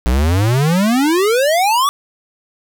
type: exponential sweep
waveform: square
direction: up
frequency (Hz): 57.1 to 1174.7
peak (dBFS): -12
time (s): 0.06-1.89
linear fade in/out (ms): 0
effects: none